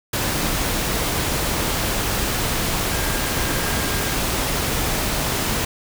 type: tone in noise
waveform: sine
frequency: 1612 Hz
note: G6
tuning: 48 cents sharp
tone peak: -33 dBFS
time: 2.91-4.15 s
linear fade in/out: 5 ms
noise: pink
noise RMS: -22 dBFS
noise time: 0.13-5.65 s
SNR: -14 dB
effects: none